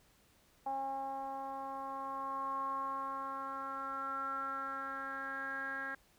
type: tone with low-pass filter sweep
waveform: 10% pulse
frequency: 270.7 Hz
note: C#4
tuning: 41 cents flat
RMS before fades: -40 dBFS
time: 0.66-5.95 s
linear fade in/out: 5 ms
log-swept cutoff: 830 to 1700 Hz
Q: 9
effects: pink hiss -68 dBFS RMS until 6.18 s